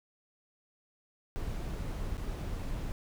brown noise with dropouts, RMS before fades -36 dBFS, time 1.36-2.92 s, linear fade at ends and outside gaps 0 ms, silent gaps 2.171-2.179 s, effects none

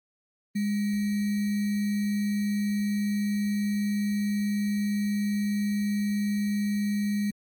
sine tone with sample-and-hold, 205.3 Hz, G#3, 20 cents flat, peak -24 dBFS, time 0.55-7.31 s, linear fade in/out 10 ms, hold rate 2100 Hz, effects Opus 32 kbps

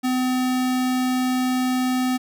square tone, 254.5 Hz, C4, 48 cents flat, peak -20 dBFS, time 0.03-2.18 s, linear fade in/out 20 ms, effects none

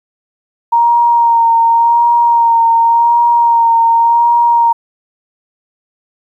sine tone with vibrato, 932.3 Hz, A#5, in tune, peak -6 dBFS, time 0.72-4.73 s, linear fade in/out 10 ms, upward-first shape sine, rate 0.89 Hz, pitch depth 24 cents each way, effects 8-bit

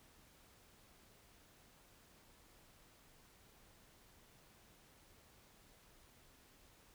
silence, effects pink hiss -66 dBFS RMS until 6.94 s

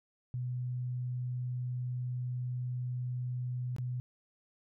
sine tone with dropouts, 124.6 Hz, B2, 16 cents sharp, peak -33 dBFS, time 0.34-4 s, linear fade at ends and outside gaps 0 ms, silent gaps 3.764-3.784 s, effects none

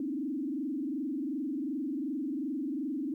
sine tone with frequency modulation, 285.1 Hz, C#4, 49 cents sharp, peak -31 dBFS, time 0-3.14 s, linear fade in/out 2 ms, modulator 22.7 Hz, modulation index 1.6, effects 12-bit

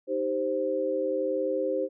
sine chord, C minor, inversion first, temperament equal, 311.1 / 392 / 523.3 Hz, Eb4 / G4 / C5, 0 / 0 / 0 cents, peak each -33 / -31 / -27 dBFS, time 0.07-1.89 s, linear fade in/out 50 ms, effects none

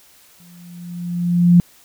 sine tone with exponential growth, 174.61 Hz, F3, in tune, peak -5 dBFS, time 0.4-1.6 s, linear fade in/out 0 ms, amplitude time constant 260 ms, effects white hiss -50 dBFS RMS until 1.84 s

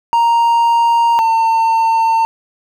triangle tone pair in turn, 932.3 / 903.7 Hz, A#5 / A5, 0 / +46 cents, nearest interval minor second, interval 54 cents, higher first, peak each -7 / -8 dBFS, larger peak first, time 0.13-1.19 / 1.19-2.25 s, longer neither, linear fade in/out 0 ms, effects none

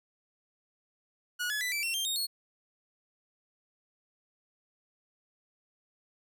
sawtooth tone with pitch steps, 1456 / 1701.7 / 1989 / 2325 / 2717 / 3176 / 3712 / 4338 Hz, F#6 / G#6 / B6 / D7 / F7 / G7 / A#7 / C#8, -28 / +42 / +12 / -18 / -48 / +22 / -8 / -38 cents, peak -27 dBFS, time 1.39-2.27 s, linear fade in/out 20 ms, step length 110 ms, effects none

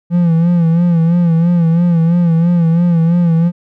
triangle tone with vibrato, 169.3 Hz, E3, 46 cents sharp, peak -6 dBFS, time 0.1-3.52 s, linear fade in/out 50 ms, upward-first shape sine, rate 3 Hz, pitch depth 66 cents each way, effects none

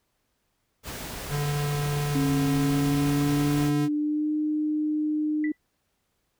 pink noise, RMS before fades -36 dBFS, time 0.83-3.72 s, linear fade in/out 50 ms
square tone, 145.4 Hz, D3, 17 cents flat, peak -26 dBFS, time 1.29-3.89 s, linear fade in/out 50 ms
sine tone with pitch glide, 274.2 to 304.2 Hz, C#4 to D#4, -19 to -39 cents, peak -23 dBFS, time 2.15-5.52 s, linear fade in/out 5 ms, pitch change +180 cents, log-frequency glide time 2.5-4.32 s
sine tone with exponential decay, 1975.5 Hz, B6, in tune, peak -29 dBFS, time 5.44-5.57 s, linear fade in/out 2 ms, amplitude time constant 27 ms
effects pink hiss -74 dBFS RMS until 6.39 s

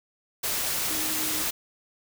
sine tone in noise, 311 Hz, D#4, 1 cent flat, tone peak -37 dBFS, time 0.9-1.43 s, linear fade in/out 10 ms, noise white, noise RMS -28 dBFS, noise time 0.43-1.51 s, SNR -12 dB, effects none

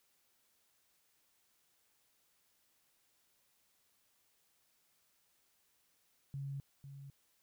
sine tone with echo, 138.59 Hz, C#3, in tune, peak -39 dBFS, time 6.34-6.6 s, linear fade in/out 0 ms, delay 500 ms, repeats 1, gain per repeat -9 dB, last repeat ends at 7.1 s, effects white hiss -75 dBFS RMS until 7.42 s

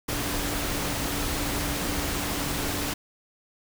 sine tone in noise, 288.7 Hz, D4, 30 cents flat, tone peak -35 dBFS, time 0.08-2.94 s, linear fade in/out 10 ms, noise pink, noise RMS -29 dBFS, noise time 0.08-2.94 s, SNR -9 dB, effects none

